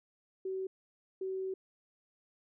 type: tone bursts at uneven times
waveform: sine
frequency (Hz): 379.4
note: F#4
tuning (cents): +43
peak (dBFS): -34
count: 2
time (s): 0.45-0.67 / 1.21-1.54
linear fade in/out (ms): 5
effects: none